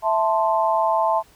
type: chord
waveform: sine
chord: A minor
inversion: second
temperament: equal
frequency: 659.3 / 880 / 1046.5 Hz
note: E5 / A5 / C6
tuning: 0 / 0 / 0 cents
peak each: -21 / -20 / -23 dBFS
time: 0.02-1.23 s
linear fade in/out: 50 ms
effects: pink hiss -54 dBFS RMS until 1.35 s